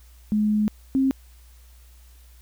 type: tone pair in turn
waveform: sine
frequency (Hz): 211.6 / 267.1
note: G#3 / C4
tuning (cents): +33 / +36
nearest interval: major third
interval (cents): 403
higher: second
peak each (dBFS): -18 / -17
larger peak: second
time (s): 0.32-0.68 / 0.95-1.11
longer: first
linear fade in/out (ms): 0
effects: added 60 Hz sine -47 dBFS peak until 2.41 s + white hiss -58 dBFS RMS until 2.41 s